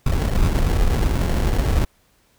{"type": "noise with sample-and-hold", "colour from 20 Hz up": "brown", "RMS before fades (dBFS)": -18, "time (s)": [0.06, 1.85], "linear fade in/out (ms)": 5, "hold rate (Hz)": 1225, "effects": ["pink hiss -60 dBFS RMS until 2.38 s"]}